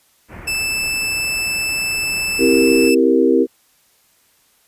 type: low-pass noise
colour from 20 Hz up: pink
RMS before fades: -35 dBFS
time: 0.28-2.92 s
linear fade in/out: 50 ms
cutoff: 2500 Hz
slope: 48 dB/octave
type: tone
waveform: sawtooth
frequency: 2637 Hz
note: E7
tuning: in tune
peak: -15 dBFS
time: 0.47-2.95 s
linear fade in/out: 10 ms
type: chord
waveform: sine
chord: C dominant seventh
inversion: none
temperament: equal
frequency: 261.6 / 329.6 / 392 / 466.2 Hz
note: C4 / E4 / G4 / Bb4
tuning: 0 / 0 / 0 / 0 cents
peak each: -16 dBFS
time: 2.38-3.47 s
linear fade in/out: 50 ms
effects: white hiss -57 dBFS RMS until 4.67 s + resampled to 32000 Hz